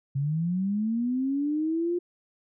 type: linear sweep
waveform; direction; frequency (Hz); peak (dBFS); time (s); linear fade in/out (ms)
sine; up; 133.7 to 355.3; -24; 0.15-1.99; 10
effects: none